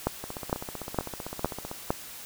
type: two click trains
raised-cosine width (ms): 1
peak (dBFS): -10 / -21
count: 5 / 24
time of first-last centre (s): 0.07-1.905 / 0.24-1.714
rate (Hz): 2.18 / 15.6
effects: white hiss -43 dBFS RMS until 2.25 s